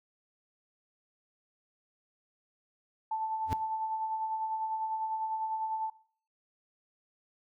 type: tone with tremolo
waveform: sine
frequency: 880 Hz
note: A5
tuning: in tune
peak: -29 dBFS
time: 3.11-5.9 s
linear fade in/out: 5 ms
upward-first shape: sine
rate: 10 Hz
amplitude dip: 40%
type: tone with exponential growth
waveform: square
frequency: 89.3 Hz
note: F2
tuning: 39 cents sharp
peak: -27 dBFS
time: 3.45-3.53 s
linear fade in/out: 0 ms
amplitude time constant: 16 ms
effects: noise-tail reverb RT60 0.5 s tail -20 dB re dry